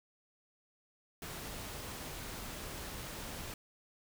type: noise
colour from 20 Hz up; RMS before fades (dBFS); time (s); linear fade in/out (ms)
pink; -44; 1.22-3.54; 2
effects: none